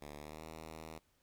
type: tone with pitch glide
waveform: 5% pulse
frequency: 73.42 to 79.6 Hz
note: D2 to D#2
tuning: 0 to +40 cents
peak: -36 dBFS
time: 0.01-0.99 s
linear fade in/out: 10 ms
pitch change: +140 cents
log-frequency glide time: 0.17-0.45 s
effects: pink hiss -75 dBFS RMS until 1.22 s